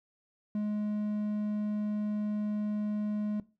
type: tone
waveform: triangle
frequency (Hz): 209.9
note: G#3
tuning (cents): +19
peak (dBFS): -27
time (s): 0.55-3.4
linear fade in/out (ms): 2
effects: noise-tail reverb RT60 0.3 s tail -19 dB re dry